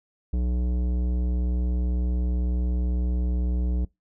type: tone with tanh clipping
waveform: triangle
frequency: 61 Hz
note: B1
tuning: 21 cents flat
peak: -24 dBFS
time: 0.33-3.85 s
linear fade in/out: 5 ms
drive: 18 dB
effects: noise-tail reverb RT60 0.2 s tail -24 dB re dry